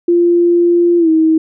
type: tone with pitch glide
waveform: sine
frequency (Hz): 346 to 319.1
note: F4 to D#4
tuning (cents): -16 to +44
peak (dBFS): -7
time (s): 0.08-1.38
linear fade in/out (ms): 5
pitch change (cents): -140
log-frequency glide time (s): 0.98-1.09
effects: none